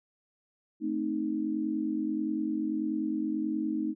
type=chord; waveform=sine; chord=A diminished; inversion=none; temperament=equal; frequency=220 / 261.6 / 311.1 Hz; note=A3 / C4 / Eb4; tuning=0 / 0 / 0 cents; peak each=-34 / -35 / -30 dBFS; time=0.8-3.95 s; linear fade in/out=50 ms; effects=none